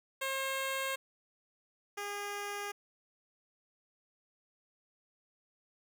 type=tone pair in turn; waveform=10% pulse; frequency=536 / 407.6 Hz; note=C5 / G#4; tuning=+42 / -32 cents; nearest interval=perfect fourth; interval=474 cents; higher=first; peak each=-25 / -29 dBFS; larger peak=first; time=0.21-0.96 / 1.97-2.72 s; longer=neither; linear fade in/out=10 ms; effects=none